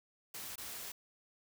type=noise with dropouts; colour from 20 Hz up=white; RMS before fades=-45 dBFS; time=0.34-0.92 s; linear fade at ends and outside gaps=5 ms; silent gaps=0.557-0.579 s; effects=none